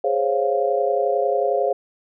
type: chord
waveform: sine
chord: Db major seventh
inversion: second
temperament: equal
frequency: 415.3 / 523.3 / 554.4 / 698.5 Hz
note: Ab4 / C5 / Db5 / F5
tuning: 0 / 0 / 0 / 0 cents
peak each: -23 dBFS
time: 0.04-1.73 s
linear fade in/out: 5 ms
effects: none